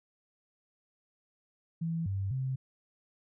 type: tone with pitch steps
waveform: sine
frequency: 165.2 / 97.4 / 131.5 Hz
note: E3 / G2 / C3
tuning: +4 / -11 / +9 cents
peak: -30 dBFS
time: 1.81-2.56 s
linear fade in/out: 10 ms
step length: 250 ms
effects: none